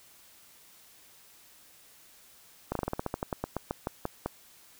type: slowing click train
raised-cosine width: 1 ms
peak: -16 dBFS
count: 17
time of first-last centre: 2.72-4.26 s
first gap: 33 ms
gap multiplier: 1.13
effects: white hiss -57 dBFS RMS until 4.79 s